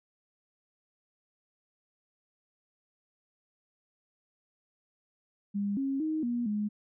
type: tone with pitch steps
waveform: sine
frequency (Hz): 201.9 / 271.9 / 313 / 239.8 / 209.1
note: G#3 / C#4 / D#4 / A#3 / G#3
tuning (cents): -49 / -33 / +10 / +49 / +12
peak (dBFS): -28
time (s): 5.54-6.69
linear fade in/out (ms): 20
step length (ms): 230
effects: none